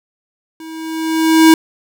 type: tone with level ramp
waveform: square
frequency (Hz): 321.2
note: E4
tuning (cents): -45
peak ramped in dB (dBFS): -31 to -3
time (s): 0.6-1.54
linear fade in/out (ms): 2
effects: none